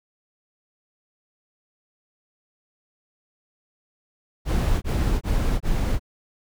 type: noise bursts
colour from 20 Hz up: brown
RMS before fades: -21 dBFS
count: 4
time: 4.45-5.996 s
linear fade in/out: 50 ms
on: 370 ms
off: 22 ms
effects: none